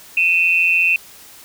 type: tone pair together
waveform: sine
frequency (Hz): 2509 / 2683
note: D#7 / E7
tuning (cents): +14 / +30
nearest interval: minor second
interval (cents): 116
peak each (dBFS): -15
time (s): 0.17-0.96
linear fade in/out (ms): 2
effects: white hiss -42 dBFS RMS until 1.44 s